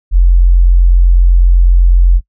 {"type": "tone", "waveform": "sine", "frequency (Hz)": 44, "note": "F1", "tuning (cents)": 14, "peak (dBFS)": -3, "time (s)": [0.11, 2.21], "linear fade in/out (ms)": 50, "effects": ["noise-tail reverb RT60 0.1 s tail -24 dB re dry"]}